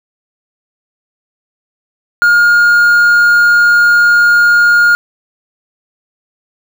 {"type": "tone with quantisation", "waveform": "triangle", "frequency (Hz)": 1421, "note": "F6", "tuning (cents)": 30, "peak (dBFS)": -3, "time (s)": [2.22, 4.95], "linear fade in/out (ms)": 0, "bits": 5, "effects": []}